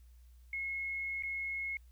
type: tone with dropouts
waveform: sine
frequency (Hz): 2171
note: C#7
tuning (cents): -37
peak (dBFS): -35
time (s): 0.53-1.77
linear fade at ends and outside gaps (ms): 2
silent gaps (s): 1.225-1.234
effects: added 60 Hz sine -55 dBFS peak until 1.91 s + white hiss -74 dBFS RMS until 1.91 s